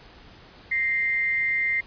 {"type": "tone pair together", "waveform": "sine", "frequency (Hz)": [1864.7, 2093], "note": ["A#6", "C7"], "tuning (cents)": [0, 0], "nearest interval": "major second", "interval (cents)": 200, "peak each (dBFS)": [-29, -22], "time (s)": [0.71, 1.81], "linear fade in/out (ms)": 10, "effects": ["pink hiss -49 dBFS RMS until 1.86 s", "resampled to 11025 Hz"]}